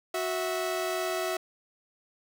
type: tone pair together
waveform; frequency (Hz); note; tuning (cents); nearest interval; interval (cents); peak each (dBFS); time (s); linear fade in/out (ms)
sawtooth; 368.4 / 654; F#4 / E5; -7 / -14; minor seventh; 993; -28 / -27; 0.14-1.37; 5
effects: none